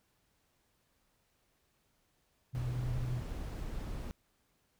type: tone with vibrato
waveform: sine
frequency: 123.47 Hz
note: B2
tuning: in tune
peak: -34 dBFS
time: 2.53-3.21 s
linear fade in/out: 20 ms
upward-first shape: triangle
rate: 12 Hz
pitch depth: 31 cents each way
type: noise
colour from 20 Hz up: brown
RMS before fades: -40 dBFS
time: 2.55-4.11 s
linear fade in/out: 0 ms
effects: pink hiss -75 dBFS RMS until 4.79 s